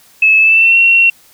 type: tone with pitch glide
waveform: sine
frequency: 2599 to 2728 Hz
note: E7 to F7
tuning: -25 to -41 cents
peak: -5 dBFS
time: 0.22-1.1 s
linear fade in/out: 5 ms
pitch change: +84 cents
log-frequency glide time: 0.38-0.77 s
effects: white hiss -46 dBFS RMS until 1.33 s